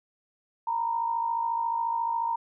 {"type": "tone pair together", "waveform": "sine", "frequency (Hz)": [924, 978.2], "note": ["A#5", "B5"], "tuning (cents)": [-16, -17], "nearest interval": "minor second", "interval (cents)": 99, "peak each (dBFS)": [-26, -33], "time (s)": [0.67, 2.36], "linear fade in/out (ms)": 5, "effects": []}